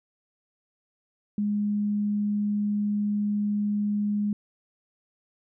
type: tone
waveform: sine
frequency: 206.9 Hz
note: G#3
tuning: 6 cents flat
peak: -23 dBFS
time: 1.38-4.33 s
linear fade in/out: 2 ms
effects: none